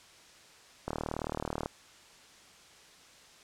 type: click train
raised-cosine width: 1 ms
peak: -19 dBFS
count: 31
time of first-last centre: 0.88-1.659 s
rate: 38.5 Hz
effects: white hiss -56 dBFS RMS until 3.43 s + low-pass 7000 Hz 12 dB/octave